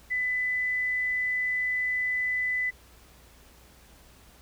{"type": "tone", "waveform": "sine", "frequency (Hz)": 2000, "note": "B6", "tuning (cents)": 21, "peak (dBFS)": -25, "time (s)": [0.1, 2.71], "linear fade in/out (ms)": 20, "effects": ["added 60 Hz sine -56 dBFS peak until 4.41 s", "pink hiss -56 dBFS RMS until 4.41 s"]}